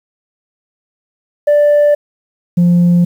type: tone pair in turn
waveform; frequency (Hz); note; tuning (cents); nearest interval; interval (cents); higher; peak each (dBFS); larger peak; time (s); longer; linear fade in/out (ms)
sine; 587.3 / 174.61; D5 / F3; 0 / 0; octave + major sixth; 2100; first; -4; neither; 1.47-1.95 / 2.57-3.05; neither; 10
effects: tanh soft clip ceiling -5 dBFS + 7-bit